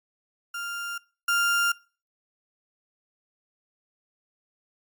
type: tone pair in turn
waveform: 35% pulse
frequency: 1396.9 / 1396.9 Hz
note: F6 / F6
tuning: 0 / 0 cents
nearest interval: unison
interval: 0 cents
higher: neither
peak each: -29 / -19 dBFS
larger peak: second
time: 0.54-0.98 / 1.28-1.72 s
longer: neither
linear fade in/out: 5 ms
effects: noise-tail reverb RT60 0.4 s tail -24 dB re dry + MP3 96 kbps